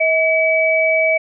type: tone pair together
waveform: sine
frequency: 641.2 / 2285 Hz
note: E5 / D7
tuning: -48 / -48 cents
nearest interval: octave + minor seventh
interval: 2200 cents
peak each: -15 dBFS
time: 0-1.18 s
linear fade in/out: 10 ms
effects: none